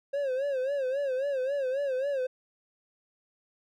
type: tone with vibrato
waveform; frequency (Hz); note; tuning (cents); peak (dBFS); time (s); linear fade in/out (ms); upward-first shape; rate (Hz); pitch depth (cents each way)
triangle; 540; C#5; -45; -25; 0.13-2.27; 10; sine; 3.7; 110
effects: none

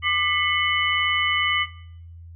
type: tone cluster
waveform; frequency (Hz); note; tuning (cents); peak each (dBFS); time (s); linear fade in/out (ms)
sine; 1193 / 2001 / 2163 / 2994; D6 / B6 / C#7 / F#7; +27 / +22 / -43 / +20; -24; 0.02-1.67; 50
effects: noise-tail reverb RT60 0.7 s tail -19 dB re dry + added 84 Hz sine -39 dBFS peak until 2.35 s

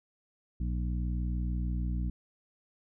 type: harmonic tone with a mistuned harmonic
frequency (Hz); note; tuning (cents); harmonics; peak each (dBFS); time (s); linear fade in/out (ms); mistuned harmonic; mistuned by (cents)
60.1; B1; -46; 1 / 2 / 3 / 4 / 5; -30 / -38 / -38 / -44 / -47; 0.6-2.1; 5; 5; +36
effects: none

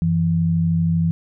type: tone pair together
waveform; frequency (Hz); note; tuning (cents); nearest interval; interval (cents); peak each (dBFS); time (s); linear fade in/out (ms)
sine; 93.2 / 166.06; F#2 / E3; +13 / +13; minor seventh; 1000; -23 / -16; 0.02-1.11; 0
effects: none

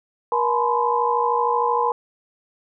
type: tone cluster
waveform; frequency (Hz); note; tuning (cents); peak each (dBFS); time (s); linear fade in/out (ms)
sine; 477.1 / 855 / 982 / 1035; A#4 / A5 / B5 / C6; +40 / -50 / -10 / -19; -23; 0.32-1.92; 2
effects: none

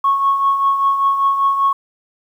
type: tone with tremolo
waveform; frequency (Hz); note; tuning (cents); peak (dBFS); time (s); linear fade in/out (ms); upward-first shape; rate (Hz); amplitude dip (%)
sine; 1101; C#6; -12; -9; 0.04-1.73; 5; triangle; 5.1; 60
effects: tanh soft clip ceiling -6 dBFS + 8-bit

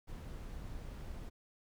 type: noise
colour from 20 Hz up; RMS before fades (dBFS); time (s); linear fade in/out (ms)
brown; -45; 0.07-1.3; 20
effects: none

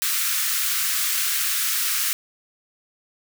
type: high-pass noise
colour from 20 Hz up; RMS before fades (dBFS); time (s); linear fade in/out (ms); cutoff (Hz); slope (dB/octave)
white; -23; 0.02-2.13; 0; 1200; 48
effects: none

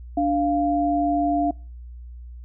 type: tone pair together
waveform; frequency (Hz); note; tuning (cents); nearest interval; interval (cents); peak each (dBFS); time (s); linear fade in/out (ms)
sine; 292.2 / 695; D4 / F5; -9 / -9; octave + minor third; 1500; -21; 0.17-1.51; 5
effects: noise-tail reverb RT60 0.4 s tail -26 dB re dry + added 60 Hz sine -36 dBFS peak until 2.44 s

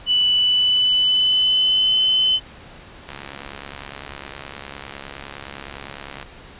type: tone with pitch glide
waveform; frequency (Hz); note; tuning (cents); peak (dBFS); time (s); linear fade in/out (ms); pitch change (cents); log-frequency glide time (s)
sine; 2974 to 3042; F#7 to F#7; +8 to +47; -14; 0.06-2.4; 50; +39; 0.35-2
type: click train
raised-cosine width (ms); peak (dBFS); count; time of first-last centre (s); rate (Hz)
0.3; -17; 220; 3.09-6.228; 69.8
effects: pink hiss -42 dBFS RMS until 6.59 s + resampled to 8000 Hz

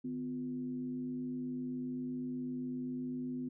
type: tone with frequency modulation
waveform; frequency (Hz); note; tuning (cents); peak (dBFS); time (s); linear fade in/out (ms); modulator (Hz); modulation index
sine; 252.2; B3; +36; -36; 0.04-3.49; 10; 101; 0.44
effects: none

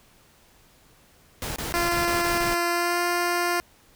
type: noise bursts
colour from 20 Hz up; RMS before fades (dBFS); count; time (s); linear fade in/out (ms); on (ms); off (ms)
pink; -31; 7; 1.42-2.544; 0; 140; 24
type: tone with pitch glide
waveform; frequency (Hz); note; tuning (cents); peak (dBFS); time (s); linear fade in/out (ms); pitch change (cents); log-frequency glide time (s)
10% pulse; 345 to 349.6; F4 to F4; -21 to +2; -14; 1.74-3.6; 0; +23; 2.7-3.01
effects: pink hiss -57 dBFS RMS until 3.95 s

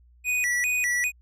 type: tone with vibrato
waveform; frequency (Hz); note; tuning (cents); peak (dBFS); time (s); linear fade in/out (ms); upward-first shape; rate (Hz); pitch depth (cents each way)
square; 2200; C#7; -14; -23; 0.24-1.12; 50; square; 2.5; 210
effects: added 60 Hz sine -53 dBFS peak until 1.21 s + low-pass 12000 Hz 12 dB/octave

